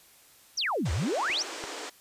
sine exponential two-way sweep, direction down then up, 6420 to 69.3 to 6420 Hz, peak -26 dBFS, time 0.57-1.43 s, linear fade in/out 10 ms, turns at 0.92 s
pink band-pass noise, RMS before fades -39 dBFS, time 0.85-1.9 s, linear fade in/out 10 ms, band 300 to 8400 Hz, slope 48 dB/octave
clicks, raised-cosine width 0.5 ms, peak -26 / -20 dBFS, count 2, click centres 1.3 / 1.639 s
effects white hiss -57 dBFS RMS until 2 s + resampled to 32000 Hz

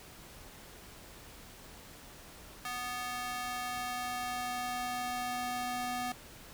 square tone with high-pass filter sweep, 246.9 Hz, B3, in tune, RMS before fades -37 dBFS, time 2.65-6.12 s, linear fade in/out 2 ms, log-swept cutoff 1100 to 530 Hz, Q 1.2, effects pink hiss -52 dBFS RMS until 6.53 s

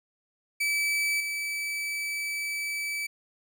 40% pulse tone with level steps, 2304 Hz, D7, 34 cents flat, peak -24 / -29 dBFS, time 0.6-3.07 s, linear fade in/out 10 ms, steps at 1.2 s, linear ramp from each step 5 ms, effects none

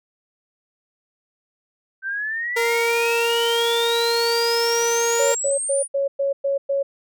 sine exponential sweep, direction up, 1538 to 9640 Hz, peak -23 dBFS, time 2.02-5.88 s, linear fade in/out 50 ms
sawtooth tone, 466.2 Hz, A#4, in tune, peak -15 dBFS, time 2.56-5.35 s, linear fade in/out 10 ms
sine tone bursts, 554.4 Hz, C#5, in tune, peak -18 dBFS, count 7, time 5.19-6.83 s, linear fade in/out 10 ms, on 140 ms, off 110 ms
effects none

